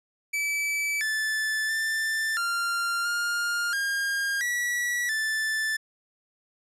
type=tone with pitch steps; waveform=45% pulse; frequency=2305 / 1748 / 1774 / 1389 / 1410 / 1615 / 1939 / 1757 Hz; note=D7 / A6 / A6 / F6 / F6 / G#6 / B6 / A6; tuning=-33 / -12 / +14 / -10 / +16 / -49 / -32 / -3 cents; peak=-25 dBFS; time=0.33-5.77 s; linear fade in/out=10 ms; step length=680 ms; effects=low-pass 12000 Hz 12 dB/octave